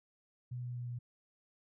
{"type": "tone with pitch steps", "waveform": "sine", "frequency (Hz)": [123.47, 122.69, 121.91, 121.14], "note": ["B2", "B2", "B2", "B2"], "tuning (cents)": [0, -11, -22, -33], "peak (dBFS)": -38, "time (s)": [0.51, 0.99], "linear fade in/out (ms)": 10, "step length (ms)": 120, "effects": []}